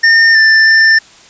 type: tone with pitch steps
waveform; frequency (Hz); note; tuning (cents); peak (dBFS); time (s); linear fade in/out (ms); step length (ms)
square; 1817 / 1774 / 1785; A#6 / A6 / A6; -45 / +14 / +24; -5; 0.03-0.99; 10; 320
effects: white hiss -40 dBFS RMS until 1.29 s + resampled to 16000 Hz